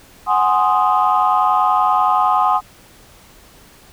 sine chord, Ab dominant seventh, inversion third, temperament equal, 740 / 830.6 / 1046.5 / 1244.5 Hz, Gb5 / Ab5 / C6 / Eb6, 0 / 0 / 0 / 0 cents, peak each -17 dBFS, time 0.26-2.61 s, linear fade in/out 50 ms, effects tanh soft clip ceiling -4 dBFS + pink hiss -46 dBFS RMS until 3.92 s

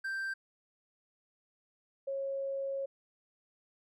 triangle / sine tone pair in turn, 1570 / 546.5 Hz, G6 / C#5, +2 / -25 cents, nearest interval octave + tritone, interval 1827 cents, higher first, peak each -32 / -33 dBFS, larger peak first, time 0.04-0.34 / 2.07-2.86 s, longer second, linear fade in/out 10 ms, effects none

